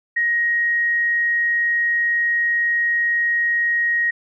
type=tone; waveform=sine; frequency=1882 Hz; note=A#6; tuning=16 cents sharp; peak=-16 dBFS; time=0.16-4.11 s; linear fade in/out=10 ms; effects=none